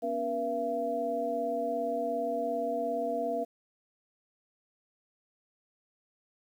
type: tone cluster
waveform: sine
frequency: 244.9 / 282.2 / 479.9 / 676 Hz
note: B3 / C#4 / B4 / E5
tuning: -14 / +31 / -50 / +43 cents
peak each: -39 / -39 / -34 / -31 dBFS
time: 0.02-3.45 s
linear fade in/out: 20 ms
effects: 10-bit